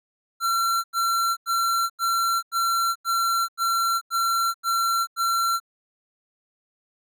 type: tone bursts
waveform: square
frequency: 1360 Hz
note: F6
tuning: 46 cents flat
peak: -21 dBFS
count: 10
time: 0.4-5.601 s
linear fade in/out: 50 ms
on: 440 ms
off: 89 ms
effects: none